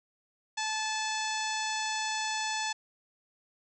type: harmonic tone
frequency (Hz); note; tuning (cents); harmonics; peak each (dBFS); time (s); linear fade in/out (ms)
869; A5; -22; 1 / 2 / 3 / 4 / 5 / 6 / 7 / 8 / 9; -34 / -37 / -39 / -40 / -41 / -42 / -42 / -43 / -44; 0.57-2.73; 10
effects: none